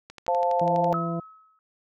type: click train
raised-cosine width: 0.2 ms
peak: -24 dBFS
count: 11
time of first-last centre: 0.1-0.926 s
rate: 12.1 Hz
type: chord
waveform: sine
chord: F major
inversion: second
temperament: equal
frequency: 523.3 / 698.5 / 880 Hz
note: C5 / F5 / A5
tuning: 0 / 0 / 0 cents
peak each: -25 dBFS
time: 0.28-0.93 s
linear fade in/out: 0 ms
type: harmonic tone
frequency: 168.5 Hz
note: E3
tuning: 38 cents sharp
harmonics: 1 / 2 / 3 / 4 / 6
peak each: -28 / -34 / -38 / -34 / -48 dBFS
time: 0.61-1.2 s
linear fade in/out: 5 ms
type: tone with exponential decay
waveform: sine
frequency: 1286 Hz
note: E6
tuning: 43 cents flat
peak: -24 dBFS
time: 0.94-1.59 s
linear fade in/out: 1 ms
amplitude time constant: 140 ms
effects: none